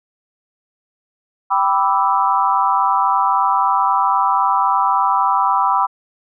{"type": "chord", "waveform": "sine", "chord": "E minor seventh", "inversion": "first", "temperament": "equal", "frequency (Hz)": [784, 987.8, 1174.7, 1318.5], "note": ["G5", "B5", "D6", "E6"], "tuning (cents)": [0, 0, 0, 0], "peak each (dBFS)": [-19, -16, -19, -21], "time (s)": [1.5, 5.87], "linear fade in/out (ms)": 20, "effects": []}